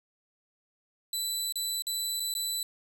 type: tone with dropouts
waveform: 20% pulse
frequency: 3983 Hz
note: B7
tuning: 14 cents sharp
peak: -24 dBFS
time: 1.13-2.63 s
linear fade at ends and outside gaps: 2 ms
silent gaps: 1.524-1.556 / 1.822-1.868 / 2.198-2.202 / 2.34-2.35 s
effects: none